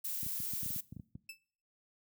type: noise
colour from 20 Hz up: violet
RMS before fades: -38 dBFS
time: 0.04-0.81 s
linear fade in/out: 10 ms
type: clicks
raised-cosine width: 5 ms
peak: -31 dBFS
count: 12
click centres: 0.231 / 0.263 / 0.402 / 0.535 / 0.631 / 0.661 / 0.705 / 0.762 / 0.925 / 0.966 / 0.997 / 1.154 s
type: tone with exponential decay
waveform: sawtooth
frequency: 2637 Hz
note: E7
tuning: in tune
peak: -37 dBFS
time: 1.29-1.39 s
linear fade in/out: 5 ms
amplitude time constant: 21 ms
effects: noise-tail reverb RT60 0.5 s tail -21 dB re dry + high-pass 100 Hz 12 dB/octave